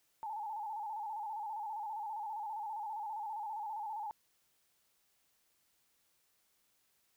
sine tone with vibrato, 856 Hz, A5, 48 cents flat, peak -38 dBFS, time 0.23-4.11 s, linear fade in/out 0 ms, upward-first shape square, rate 15 Hz, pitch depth 64 cents each way, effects white hiss -75 dBFS RMS until 7.16 s

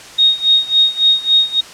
sine tone with tremolo, 3729 Hz, A#7, in tune, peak -6 dBFS, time 0.18-1.61 s, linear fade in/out 10 ms, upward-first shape sine, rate 3.6 Hz, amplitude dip 90%, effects white hiss -35 dBFS RMS until 1.73 s + low-pass 7000 Hz 12 dB/octave

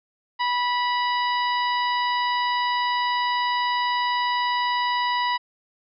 harmonic tone with a mistuned harmonic, 980 Hz, B5, 14 cents flat, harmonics 1 / 2 / 3 / 4 / 5, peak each -22 / -28 / -32 / -34 / -36 dBFS, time 0.39-5.38 s, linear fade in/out 20 ms, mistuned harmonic 4, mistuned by -16 cents, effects none

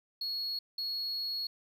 sine tone bursts at uneven times, 4332 Hz, C#8, 41 cents flat, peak -30 dBFS, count 2, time 0.21-0.59 / 0.78-1.47 s, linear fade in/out 5 ms, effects tanh soft clip ceiling -32 dBFS + 11-bit

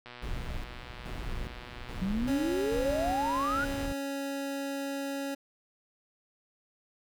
click train, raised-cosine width 0.3 ms, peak -29 dBFS, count 464, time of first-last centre 0.06-3.855 s, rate 122 Hz
brown noise with tremolo, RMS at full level -37 dBFS, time 0.22-3.93 s, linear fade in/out 5 ms, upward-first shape square, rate 1.2 Hz, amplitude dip 60%
sine exponential sweep, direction up, 181.3 to 1487 Hz, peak -28 dBFS, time 2.01-3.65 s, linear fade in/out 10 ms
25% pulse tone, 277.2 Hz, C#4, in tune, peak -29 dBFS, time 2.27-5.35 s, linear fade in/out 10 ms
effects none

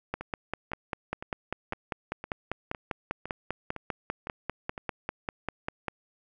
two click trains, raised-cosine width 0.5 ms, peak -15 / -22 dBFS, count 30 / 10, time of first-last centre 0.14-5.883 / 0.21-4.779 s, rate 5.05 / 1.97 Hz, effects none

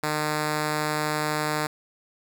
5% pulse tone, 152 Hz, D#3, 40 cents flat, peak -13 dBFS, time 0.03-1.67 s, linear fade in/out 5 ms, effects none

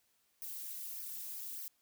violet noise with flanger, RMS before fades -44 dBFS, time 0.42-1.68 s, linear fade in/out 0 ms, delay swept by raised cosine 0.26 to 5.36 ms, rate 1.7 Hz, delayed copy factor -0.75, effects white hiss -75 dBFS RMS until 1.81 s

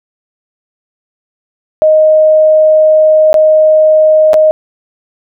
sine tone with dropouts, 622.3 Hz, D#5, in tune, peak -3 dBFS, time 1.82-4.51 s, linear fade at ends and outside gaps 0 ms, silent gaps 3.33-3.342 / 4.333-4.341 s, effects none

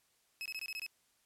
30% pulse tone bursts, 2573 Hz, E7, 43 cents flat, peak -36 dBFS, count 7, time 0.41-0.864 s, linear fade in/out 0 ms, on 46 ms, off 22 ms, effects white hiss -73 dBFS RMS until 1.25 s + low-pass 12000 Hz 12 dB/octave

